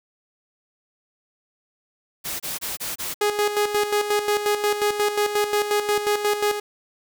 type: noise bursts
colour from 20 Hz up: white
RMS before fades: -29 dBFS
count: 5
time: 2.24-3.144 s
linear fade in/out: 20 ms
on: 160 ms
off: 26 ms
type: tone with tremolo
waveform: sawtooth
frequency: 415.3 Hz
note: G#4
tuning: in tune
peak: -14 dBFS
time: 3.21-6.6 s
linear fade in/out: 5 ms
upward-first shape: square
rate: 5.6 Hz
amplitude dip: 60%
effects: none